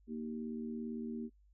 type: harmonic tone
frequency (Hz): 77.78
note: D#2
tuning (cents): 0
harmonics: 3 / 4 / 5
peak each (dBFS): -39 / -48 / -47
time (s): 0.07-1.3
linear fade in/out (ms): 50
effects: noise-tail reverb RT60 0.1 s tail -26 dB re dry + added 50 Hz sine -63 dBFS peak until 1.53 s